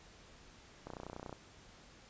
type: click train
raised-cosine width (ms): 1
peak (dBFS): -30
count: 15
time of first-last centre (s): 0.87-1.328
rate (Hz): 30.6
effects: pink hiss -59 dBFS RMS until 2.09 s + resampled to 16000 Hz